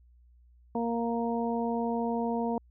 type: harmonic tone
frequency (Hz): 233.1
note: A#3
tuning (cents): 0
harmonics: 1 / 2 / 3 / 4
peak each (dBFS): -30 / -33 / -35 / -36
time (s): 0.75-2.58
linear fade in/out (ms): 2
effects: added 60 Hz sine -56 dBFS peak until 2.7 s